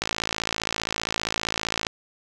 click train, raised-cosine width 0.2 ms, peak -7 dBFS, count 103, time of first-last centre 0.02-1.868 s, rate 55.2 Hz, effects none

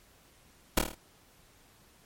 pink noise with echo, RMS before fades -22 dBFS, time 0.77-0.79 s, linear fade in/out 5 ms, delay 26 ms, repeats 6, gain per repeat -4 dB, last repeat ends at 0.946 s, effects pink hiss -61 dBFS RMS until 2.05 s + MP3 64 kbps

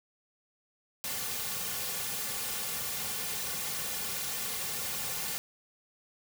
white noise with comb filter, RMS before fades -35 dBFS, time 1.04-5.38 s, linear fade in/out 0 ms, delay 3.1 ms, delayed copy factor -0.8, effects none

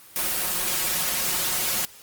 white noise with comb filter, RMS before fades -25 dBFS, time 0.16-1.85 s, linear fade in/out 0 ms, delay 5.5 ms, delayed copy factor +0.85, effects white hiss -48 dBFS RMS until 2.02 s + Opus 24 kbps

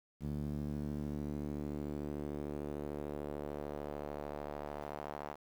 sawtooth tone with band-pass filter sweep, 73.42 Hz, D2, in tune, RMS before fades -41 dBFS, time 0.2-5.37 s, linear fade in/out 50 ms, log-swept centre 190 to 820 Hz, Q 1.5, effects 10-bit

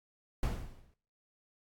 brown noise with exponential decay, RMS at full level -28 dBFS, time 0.43-0.94 s, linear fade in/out 2 ms, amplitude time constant 110 ms, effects noise-tail reverb RT60 0.5 s tail -20 dB re dry + AAC 64 kbps

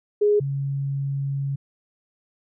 sine tone pair in turn, 415.3 / 138.59 Hz, G#4 / C#3, 0 / 0 cents, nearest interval octave + perfect fifth, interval 1900 cents, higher first, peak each -15 / -23 dBFS, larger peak first, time 0.21-0.4 / 0.4-1.56 s, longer second, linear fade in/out 10 ms, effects none

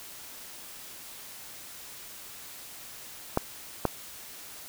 clicks, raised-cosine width 1 ms, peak -9 dBFS, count 2, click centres 3.374 / 3.853 s, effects white hiss -45 dBFS RMS until 4.68 s

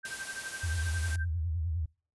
sine tone with tremolo, 1568 Hz, G6, in tune, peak -34 dBFS, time 0.03-1.26 s, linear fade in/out 20 ms, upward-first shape triangle, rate 12 Hz, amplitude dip 100%
white noise, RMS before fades -41 dBFS, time 0.05-1.16 s, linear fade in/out 2 ms
sine tone with vibrato, 82.5 Hz, E2, 2 cents sharp, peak -29 dBFS, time 0.63-1.86 s, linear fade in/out 10 ms, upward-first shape sine, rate 9.8 Hz, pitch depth 140 cents each way
effects noise-tail reverb RT60 0.4 s tail -26 dB re dry + resampled to 24000 Hz

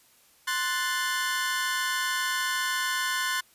sawtooth chord, F# diminished, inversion second, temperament equal, 1046.5 / 1480 / 1760 Hz, C6 / F#6 / A6, 0 / 0 / 0 cents, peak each -27 dBFS, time 0.47-3.41 s, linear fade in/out 10 ms, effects white hiss -60 dBFS RMS until 3.54 s + resampled to 32000 Hz

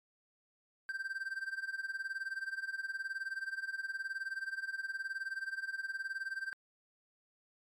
triangle tone with tremolo, 1568 Hz, G6, in tune, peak -32 dBFS, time 0.89-6.53 s, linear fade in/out 0 ms, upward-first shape sine, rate 19 Hz, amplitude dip 85%, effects MP3 96 kbps

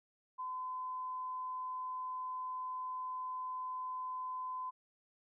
sine tone, 1019 Hz, C6, 46 cents flat, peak -38 dBFS, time 0.38-4.71 s, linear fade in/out 20 ms, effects none

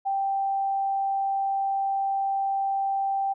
sine tone, 784 Hz, G5, in tune, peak -23 dBFS, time 0.05-3.34 s, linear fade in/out 20 ms, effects none

